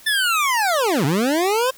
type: linear two-way sweep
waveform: 25% pulse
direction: down then up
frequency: 1780 to 128.5 to 532 Hz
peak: -13 dBFS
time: 0.06-1.71 s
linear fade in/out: 10 ms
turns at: 1.05 s
effects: white hiss -46 dBFS RMS until 1.77 s